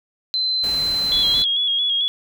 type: tone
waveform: sine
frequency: 4070 Hz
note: C8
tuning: 49 cents flat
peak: -18 dBFS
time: 0.34-1.44 s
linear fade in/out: 0 ms
type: noise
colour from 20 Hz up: pink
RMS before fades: -33 dBFS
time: 0.63-1.43 s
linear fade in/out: 10 ms
type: tone with vibrato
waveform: sine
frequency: 3329 Hz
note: G#7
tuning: 3 cents sharp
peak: -17 dBFS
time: 1.12-2.08 s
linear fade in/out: 0 ms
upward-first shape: square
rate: 4.5 Hz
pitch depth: 33 cents each way
effects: none